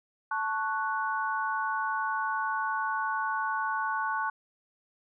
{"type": "chord", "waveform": "sine", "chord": "F# minor", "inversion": "first", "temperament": "equal", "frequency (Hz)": [880, 1108.7, 1480], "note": ["A5", "C#6", "F#6"], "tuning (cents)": [0, 0, 0], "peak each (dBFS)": [-32, -32, -32], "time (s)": [0.31, 4.3], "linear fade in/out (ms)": 5, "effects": []}